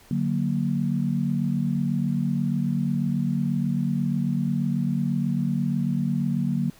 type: chord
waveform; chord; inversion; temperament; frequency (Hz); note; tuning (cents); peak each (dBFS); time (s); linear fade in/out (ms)
sine; D augmented; none; equal; 146.83 / 185 / 233.1; D3 / F#3 / A#3; 0 / 0 / 0; -26; 0.11-6.7; 2
effects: pink hiss -53 dBFS RMS until 6.79 s